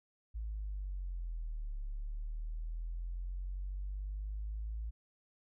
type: linear two-way sweep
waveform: sine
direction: down then up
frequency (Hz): 55 to 35 to 55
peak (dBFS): -36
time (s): 0.34-4.91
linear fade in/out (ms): 20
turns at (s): 1.8
effects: tanh soft clip ceiling -32 dBFS